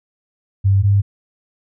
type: tone pair in turn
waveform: sine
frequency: 98 / 100.17 Hz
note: G2 / G2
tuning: 0 / +38 cents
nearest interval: unison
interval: 38 cents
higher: second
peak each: -10 dBFS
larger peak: neither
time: 0.64-0.83 / 0.83-1.02 s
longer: neither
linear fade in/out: 20 ms
effects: none